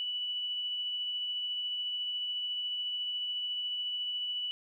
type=tone with tremolo; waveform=sine; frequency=2960 Hz; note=F#7; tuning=in tune; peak=-31 dBFS; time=0-4.51 s; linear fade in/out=0 ms; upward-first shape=triangle; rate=14 Hz; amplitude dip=25%; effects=12-bit